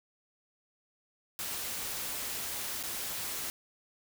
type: noise with dropouts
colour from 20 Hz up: white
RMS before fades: -37 dBFS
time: 1.39-3.5 s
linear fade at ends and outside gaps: 0 ms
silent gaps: 2.828-2.836 s
effects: none